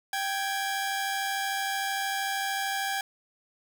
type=tone pair together; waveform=sawtooth; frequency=784 / 1661.2 Hz; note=G5 / G#6; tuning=0 / 0 cents; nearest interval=octave + minor second; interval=1300 cents; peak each=-26 / -29 dBFS; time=0.13-3.01 s; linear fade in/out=2 ms; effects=none